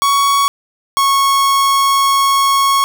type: tone pair in turn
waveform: 45% pulse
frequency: 1118 / 1100.7 Hz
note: C#6 / C#6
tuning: +14 / -13 cents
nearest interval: unison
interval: 27 cents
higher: first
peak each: -10 dBFS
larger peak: neither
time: 0.02-0.48 / 0.97-2.84 s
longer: second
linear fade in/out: 0 ms
effects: none